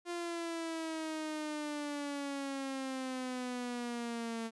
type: exponential sweep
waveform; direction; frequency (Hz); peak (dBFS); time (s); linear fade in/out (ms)
sawtooth; down; 349.2 to 225.4; -33; 0.05-4.51; 50
effects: resampled to 24000 Hz